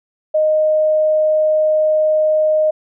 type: tone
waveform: sine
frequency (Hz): 619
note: D#5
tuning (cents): -9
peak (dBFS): -11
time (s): 0.34-2.71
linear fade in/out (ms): 10
effects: none